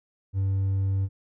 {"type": "tone with hard clipping", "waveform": "sine", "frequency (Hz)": 97, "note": "G2", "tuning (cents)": -18, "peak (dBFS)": -23, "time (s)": [0.33, 1.09], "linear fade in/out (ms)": 50, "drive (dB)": 2, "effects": []}